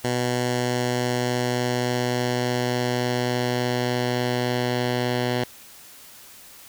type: tone with low-pass filter sweep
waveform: 10% pulse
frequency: 123.47 Hz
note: B2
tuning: in tune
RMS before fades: -24 dBFS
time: 0.04-5.44 s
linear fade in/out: 5 ms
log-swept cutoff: 7600 to 4300 Hz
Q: 1.3
effects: white hiss -46 dBFS RMS until 6.68 s